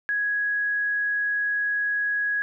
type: tone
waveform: sine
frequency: 1665 Hz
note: G#6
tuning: 4 cents sharp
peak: -22 dBFS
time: 0.09-2.42 s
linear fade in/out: 0 ms
effects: none